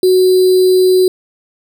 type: tone with sample-and-hold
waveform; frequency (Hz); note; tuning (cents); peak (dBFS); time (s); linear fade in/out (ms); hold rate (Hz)
sine; 370; F#4; 0; -6; 0.03-1.08; 2; 4410
effects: none